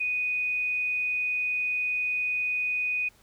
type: tone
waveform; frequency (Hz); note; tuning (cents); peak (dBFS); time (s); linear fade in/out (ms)
sine; 2485; D#7; -3; -25; 0-3.09; 10
effects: pink hiss -60 dBFS RMS until 3.22 s